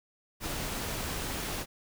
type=noise; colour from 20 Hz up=pink; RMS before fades=-35 dBFS; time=0.4-1.66 s; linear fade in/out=50 ms; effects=none